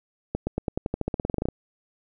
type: accelerating click train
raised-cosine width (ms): 2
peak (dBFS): -12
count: 18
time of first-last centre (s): 0.35-1.487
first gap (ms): 120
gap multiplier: 0.92
effects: none